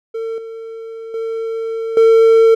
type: tone with level steps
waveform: triangle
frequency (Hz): 451.5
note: A4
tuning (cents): +45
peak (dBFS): -18 / -25 / -17 / -4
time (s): 0.14-2.55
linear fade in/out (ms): 10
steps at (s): 0.38 / 1.14 / 1.97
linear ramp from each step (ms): 2
effects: none